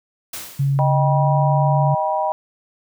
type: noise with exponential decay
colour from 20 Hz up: white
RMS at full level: -28 dBFS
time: 0.33-0.98 s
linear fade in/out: 5 ms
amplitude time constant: 140 ms
type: tone with pitch glide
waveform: sine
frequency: 138.59 to 142.73 Hz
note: C#3 to D3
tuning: 0 to -49 cents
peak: -15 dBFS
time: 0.59-1.95 s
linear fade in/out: 10 ms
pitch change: +51 cents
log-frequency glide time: 0.89-1.3 s
type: chord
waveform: sine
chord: Eb augmented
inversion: none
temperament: equal with one note detuned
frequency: 622.3 / 784 / 968 Hz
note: Eb5 / G5 / B5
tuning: 0 / 0 / -35 cents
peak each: -22 dBFS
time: 0.79-2.32 s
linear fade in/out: 0 ms
effects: none